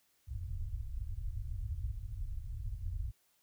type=low-pass noise; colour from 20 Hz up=pink; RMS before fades=-39 dBFS; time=0.27-3.12 s; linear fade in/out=20 ms; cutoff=110 Hz; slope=48 dB/octave; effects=white hiss -73 dBFS RMS until 3.42 s